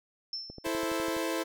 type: tone with exponential decay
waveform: sine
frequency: 5340 Hz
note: E8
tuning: 22 cents sharp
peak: -31 dBFS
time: 0.33-0.79 s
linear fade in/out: 2 ms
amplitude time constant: 99 ms
type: click train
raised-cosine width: 2 ms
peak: -30 dBFS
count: 9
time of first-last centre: 0.5-1.167 s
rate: 12 Hz
type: chord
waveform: sawtooth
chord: A minor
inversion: second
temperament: equal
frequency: 329.6 / 440 / 523.3 Hz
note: E4 / A4 / C5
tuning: 0 / 0 / 0 cents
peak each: -28 / -33 / -31 dBFS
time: 0.64-1.44 s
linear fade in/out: 20 ms
effects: none